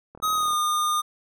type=click train; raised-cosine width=1 ms; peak=-29 dBFS; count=16; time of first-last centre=0.15-0.533 s; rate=39.2 Hz
type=tone with pitch glide; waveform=square; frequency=1262 to 1216.9 Hz; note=D#6 to D#6; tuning=+24 to -39 cents; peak=-22 dBFS; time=0.22-1.02 s; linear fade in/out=20 ms; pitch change=-63 cents; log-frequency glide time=0.33-0.53 s
effects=none